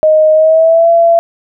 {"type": "tone with pitch glide", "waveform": "sine", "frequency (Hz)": [622.3, 674.7], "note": ["D#5", "E5"], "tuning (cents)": [0, 40], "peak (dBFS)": -4, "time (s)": [0.03, 1.19], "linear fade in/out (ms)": 0, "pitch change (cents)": 140, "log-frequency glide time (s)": [0.33, 0.9], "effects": []}